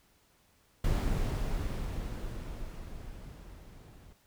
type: noise with level ramp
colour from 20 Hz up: brown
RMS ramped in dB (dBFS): -28 to -52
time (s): 0.84-4.13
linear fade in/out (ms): 5
effects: pink hiss -67 dBFS RMS until 4.26 s